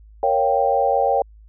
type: chord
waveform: sine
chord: G half-diminished seventh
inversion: first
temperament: equal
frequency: 466.2 / 554.4 / 698.5 / 784 Hz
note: Bb4 / Db5 / F5 / G5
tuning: 0 / 0 / 0 / 0 cents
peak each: -23 / -20 / -23 / -19 dBFS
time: 0.23-1.22 s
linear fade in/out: 2 ms
effects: added 53 Hz sine -43 dBFS peak until 1.48 s